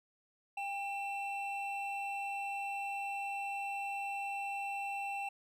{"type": "tone pair together", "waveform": "triangle", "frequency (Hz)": [797, 2690], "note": ["G5", "E7"], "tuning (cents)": [28, 34], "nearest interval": "octave + major sixth", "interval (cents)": 2106, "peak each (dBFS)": [-36, -39], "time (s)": [0.57, 5.29], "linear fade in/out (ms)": 5, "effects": []}